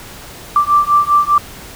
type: beating tone pair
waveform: sine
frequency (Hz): 1172 / 1177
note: D6 / D6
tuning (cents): -4 / +3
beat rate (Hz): 5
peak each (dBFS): -12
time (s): 0.56-1.38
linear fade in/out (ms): 2
effects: pink hiss -34 dBFS RMS until 1.75 s